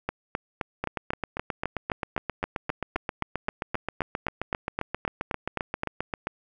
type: two click trains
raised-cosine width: 0.5 ms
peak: -13 / -12 dBFS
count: 42 / 23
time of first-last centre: 0.84-6.27 / 0.09-5.834 s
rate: 7.55 / 3.83 Hz
effects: none